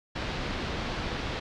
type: low-pass noise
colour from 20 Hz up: pink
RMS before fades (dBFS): -33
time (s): 0.15-1.4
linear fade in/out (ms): 10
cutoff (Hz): 4500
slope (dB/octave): 24
effects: none